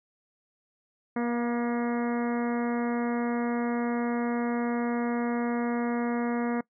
harmonic tone with a mistuned harmonic, 238.6 Hz, A#3, 41 cents sharp, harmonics 1 / 2 / 3 / 4 / 5 / 6 / 7 / 8 / 9, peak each -27 / -33 / -37 / -39 / -41 / -43 / -44 / -45 / -46 dBFS, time 1.16-6.61 s, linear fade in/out 5 ms, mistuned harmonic 3, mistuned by -18 cents, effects noise-tail reverb RT60 0.1 s tail -23 dB re dry

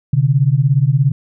sine beating tone pair, 128.8 / 145.8 Hz, C3 / D3, -27 / -12 cents, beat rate 17 Hz, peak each -13 dBFS, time 0.13-1.12 s, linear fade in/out 5 ms, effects none

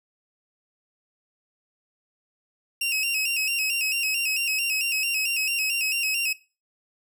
sawtooth tone with vibrato, 2660 Hz, E7, 15 cents sharp, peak -20 dBFS, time 2.81-6.33 s, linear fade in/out 5 ms, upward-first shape square, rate 4.5 Hz, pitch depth 68 cents each way, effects noise-tail reverb RT60 0.3 s tail -18 dB re dry

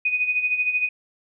sine tone with tremolo, 2489 Hz, D#7, in tune, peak -17 dBFS, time 0.05-0.89 s, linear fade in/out 5 ms, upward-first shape sine, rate 13 Hz, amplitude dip 65%, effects none

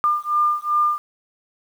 sine beating tone pair, 1200 / 1202.6 Hz, D6 / D6, +37 / +41 cents, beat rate 2.6 Hz, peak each -20 / -20 dBFS, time 0.04-0.98 s, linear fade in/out 0 ms, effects 8-bit

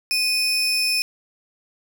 40% pulse tone pair together, 2489 / 5295 Hz, D#7 / E8, 0 / +7 cents, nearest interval octave + minor second, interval 1307 cents, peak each -22 / -20 dBFS, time 0.11-1.02 s, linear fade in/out 0 ms, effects none

